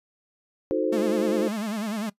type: chord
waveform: sine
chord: D# diminished seventh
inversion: none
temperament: equal with one note detuned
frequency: 311.1 / 362.6 / 440 / 523.3 Hz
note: D#4 / F#4 / A4 / C5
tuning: 0 / -35 / 0 / 0 cents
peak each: -27 dBFS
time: 0.71-1.48 s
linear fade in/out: 0 ms
type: tone with vibrato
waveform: 45% pulse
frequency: 214.7 Hz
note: A3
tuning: 42 cents flat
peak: -27 dBFS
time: 0.92-2.1 s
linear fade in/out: 10 ms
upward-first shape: sine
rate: 10 Hz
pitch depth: 110 cents each way
effects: noise-tail reverb RT60 0.1 s tail -20 dB re dry + resampled to 32000 Hz